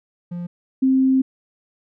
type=tone pair in turn; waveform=triangle / sine; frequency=174.61 / 263.4 Hz; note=F3 / C4; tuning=0 / +12 cents; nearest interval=perfect fifth; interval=712 cents; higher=second; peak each=-24 / -13 dBFS; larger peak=second; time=0.31-0.47 / 0.82-1.22 s; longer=second; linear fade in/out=10 ms; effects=none